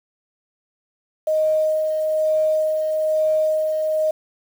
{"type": "tone with tremolo", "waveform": "sine", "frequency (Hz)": 623, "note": "D#5", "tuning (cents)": 2, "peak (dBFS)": -15, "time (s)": [1.27, 4.11], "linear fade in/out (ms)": 5, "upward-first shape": "sine", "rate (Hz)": 1.1, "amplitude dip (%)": 35, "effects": ["7-bit"]}